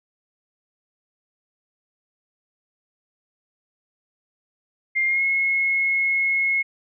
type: tone with pitch glide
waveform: sine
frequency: 2112 to 2171 Hz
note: C7 to C#7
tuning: +16 to -37 cents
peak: -18 dBFS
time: 4.95-6.63 s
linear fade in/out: 20 ms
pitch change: +47 cents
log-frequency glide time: 5.06-5.23 s
effects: none